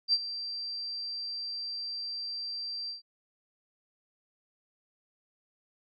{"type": "tone with ADSR envelope", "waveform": "sine", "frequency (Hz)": 4704, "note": "D8", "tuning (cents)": 2, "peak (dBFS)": -20, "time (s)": [0.08, 3.02], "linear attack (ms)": 51, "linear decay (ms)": 46, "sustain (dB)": -14, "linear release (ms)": 130, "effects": []}